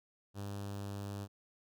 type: tone with notch filter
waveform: sawtooth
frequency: 100.4 Hz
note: G2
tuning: 42 cents sharp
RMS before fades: -42 dBFS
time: 0.34-1.28 s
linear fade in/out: 50 ms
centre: 2100 Hz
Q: 1.6
effects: none